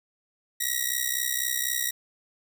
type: ring-modulated tone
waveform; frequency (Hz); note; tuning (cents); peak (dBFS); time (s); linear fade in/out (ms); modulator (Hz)
5% pulse; 1911; A#6; +43; -12; 0.6-1.91; 10; 32
effects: none